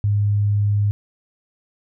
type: tone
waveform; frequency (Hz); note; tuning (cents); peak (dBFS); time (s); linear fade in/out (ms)
sine; 102.8; G#2; -17; -15; 0.04-0.91; 0
effects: none